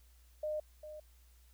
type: tone with echo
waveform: sine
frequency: 610 Hz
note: D#5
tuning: 34 cents flat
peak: -34 dBFS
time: 0.43-0.6 s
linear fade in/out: 5 ms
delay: 400 ms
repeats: 1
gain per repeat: -11 dB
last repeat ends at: 1 s
effects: added 60 Hz sine -60 dBFS peak until 1.53 s + white hiss -70 dBFS RMS until 1.53 s